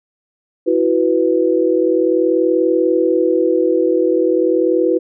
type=chord; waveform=sine; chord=E suspended second; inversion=none; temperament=equal; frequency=329.6 / 370 / 493.9 Hz; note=E4 / F#4 / B4; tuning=0 / 0 / 0 cents; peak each=-16 dBFS; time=0.66-4.99 s; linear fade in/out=20 ms; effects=none